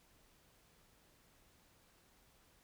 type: silence
effects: pink hiss -69 dBFS RMS until 2.63 s